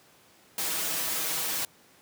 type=noise with comb filter; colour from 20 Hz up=white; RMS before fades=-30 dBFS; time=0.58-1.65 s; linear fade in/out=2 ms; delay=6.2 ms; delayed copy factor=+1; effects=pink hiss -58 dBFS RMS until 2.01 s + high-pass 150 Hz 12 dB/octave